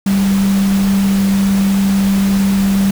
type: tone in noise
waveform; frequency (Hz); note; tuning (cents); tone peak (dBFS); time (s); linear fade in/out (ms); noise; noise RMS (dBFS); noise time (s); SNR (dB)
sine; 196; G3; 0; -10; 0.06-2.91; 5; pink; -25; 0.06-2.91; +12
effects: none